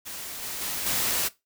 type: noise with level steps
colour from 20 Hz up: white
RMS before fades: -37 / -34 / -31 / -26 dBFS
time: 0.05-1.29 s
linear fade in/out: 20 ms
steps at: 0.42 / 0.61 / 0.86 s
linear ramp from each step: 5 ms
effects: noise-tail reverb RT60 0.2 s tail -18 dB re dry